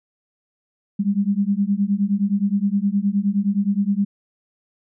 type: beating tone pair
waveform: sine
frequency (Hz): 196 / 205.6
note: G3 / G#3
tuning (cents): 0 / -17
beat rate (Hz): 9.6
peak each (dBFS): -20 / -20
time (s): 0.99-4.05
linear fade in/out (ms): 10
effects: none